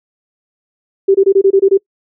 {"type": "tone bursts", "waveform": "sine", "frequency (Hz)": 389.9, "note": "G4", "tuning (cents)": -9, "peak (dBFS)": -5, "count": 8, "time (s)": [1.08, 1.776], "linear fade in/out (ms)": 10, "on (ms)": 66, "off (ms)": 24, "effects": ["noise-tail reverb RT60 0.1 s tail -25 dB re dry"]}